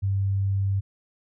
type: tone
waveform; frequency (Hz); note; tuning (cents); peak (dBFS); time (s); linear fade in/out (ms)
sine; 98; G2; 0; -21; 0.02-0.81; 20
effects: none